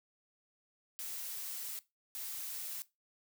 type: noise bursts at uneven times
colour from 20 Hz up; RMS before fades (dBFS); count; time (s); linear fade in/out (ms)
blue; -42; 2; 0.99-1.79 / 2.15-2.82; 0
effects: noise-tail reverb RT60 0.2 s tail -17 dB re dry